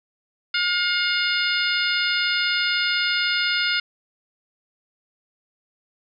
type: harmonic tone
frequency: 714 Hz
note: F5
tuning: 38 cents sharp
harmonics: 2 / 3 / 4 / 5 / 6 / 7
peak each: -24 / -26 / -27 / -28 / -29 / -29 dBFS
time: 0.54-3.8 s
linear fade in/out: 5 ms
effects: none